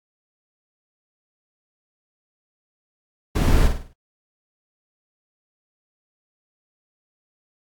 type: noise with echo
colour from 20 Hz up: brown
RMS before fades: -17 dBFS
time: 3.35-3.68 s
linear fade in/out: 10 ms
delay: 51 ms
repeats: 5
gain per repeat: -7 dB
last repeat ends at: 3.935 s
effects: AAC 64 kbps